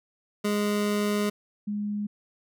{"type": "tone pair in turn", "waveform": ["25% pulse", "sine"], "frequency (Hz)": [207.1, 207.1], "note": ["G#3", "G#3"], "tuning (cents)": [-5, -5], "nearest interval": "unison", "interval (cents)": 0, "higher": "neither", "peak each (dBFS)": [-20, -27], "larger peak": "first", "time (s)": [[0.44, 1.3], [1.67, 2.07]], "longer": "first", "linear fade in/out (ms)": 10, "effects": []}